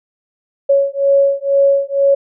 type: beating tone pair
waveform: sine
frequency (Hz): 554.4 / 556.5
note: C#5 / C#5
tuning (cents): 0 / +7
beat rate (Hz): 2.1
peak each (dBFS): -13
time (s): 0.69-2.15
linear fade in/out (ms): 10
effects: none